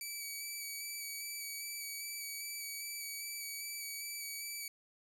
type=tone with vibrato; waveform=10% pulse; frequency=2290 Hz; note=D7; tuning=44 cents flat; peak=-32 dBFS; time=0.01-4.68 s; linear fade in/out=2 ms; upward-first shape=square; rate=2.5 Hz; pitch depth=16 cents each way; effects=none